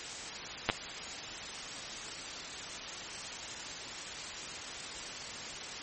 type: clicks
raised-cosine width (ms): 0.3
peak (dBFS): -10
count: 2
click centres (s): 0.69 / 0.699
effects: white hiss -41 dBFS RMS until 5.82 s + MP3 32 kbps